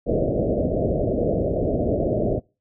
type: low-pass noise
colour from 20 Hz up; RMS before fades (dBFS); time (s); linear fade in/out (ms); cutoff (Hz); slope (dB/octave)
white; -22; 0.06-2.4; 20; 660; 96
effects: noise-tail reverb RT60 0.3 s tail -25 dB re dry